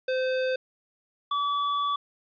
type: tone pair in turn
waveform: square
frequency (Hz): 516 / 1146.7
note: C5 / D6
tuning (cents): -24 / -42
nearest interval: octave + major second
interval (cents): 1382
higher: second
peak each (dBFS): -25 / -25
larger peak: neither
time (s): 0.08-0.56 / 1.31-1.96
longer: second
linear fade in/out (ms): 5
effects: resampled to 11025 Hz + 10-bit